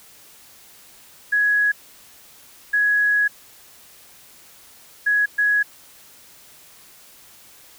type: tone bursts at uneven times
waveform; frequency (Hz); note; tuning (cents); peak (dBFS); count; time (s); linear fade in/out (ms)
sine; 1672; G#6; +11; -15; 4; 1.32-1.72 / 2.73-3.28 / 5.06-5.26 / 5.38-5.63; 10
effects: white hiss -48 dBFS RMS until 7.78 s